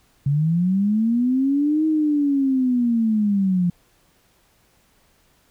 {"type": "linear two-way sweep", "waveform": "sine", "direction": "up then down", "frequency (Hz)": [136.8, 316.3, 172.8], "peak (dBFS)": -16, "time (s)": [0.26, 3.7], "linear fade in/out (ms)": 5, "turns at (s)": 1.86, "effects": ["pink hiss -60 dBFS RMS until 5.5 s"]}